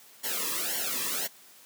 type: noise with flanger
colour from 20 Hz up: white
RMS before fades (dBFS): -31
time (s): 0.23-1.28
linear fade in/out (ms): 20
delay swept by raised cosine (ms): 0.8 to 1.38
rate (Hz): 1.9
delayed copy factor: -0.95
effects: white hiss -54 dBFS RMS until 1.65 s + high-pass 150 Hz 12 dB/octave